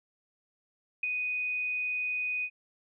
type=tone with ADSR envelope; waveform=sine; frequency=2489 Hz; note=D#7; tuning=in tune; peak=-25 dBFS; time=1.03-2.5 s; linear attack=5 ms; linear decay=14 ms; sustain=-4 dB; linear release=61 ms; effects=none